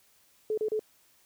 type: tone bursts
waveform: sine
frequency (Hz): 431.2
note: A4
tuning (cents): -35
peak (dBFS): -26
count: 3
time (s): 0.5-0.794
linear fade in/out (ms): 2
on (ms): 76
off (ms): 33
effects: white hiss -64 dBFS RMS until 1.25 s